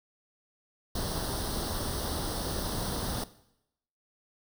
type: noise with comb filter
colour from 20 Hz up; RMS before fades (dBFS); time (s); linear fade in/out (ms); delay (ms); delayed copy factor
pink; -33; 0.95-3.24; 5; 0.21; +0.8
effects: noise-tail reverb RT60 0.8 s tail -17 dB re dry